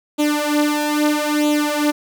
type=tone with flanger; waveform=sawtooth; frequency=297.7 Hz; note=D4; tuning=24 cents sharp; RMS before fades=-18 dBFS; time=0.18-1.92 s; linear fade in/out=20 ms; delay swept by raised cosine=0.28 to 4.58 ms; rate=0.77 Hz; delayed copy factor=+0.8; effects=8-bit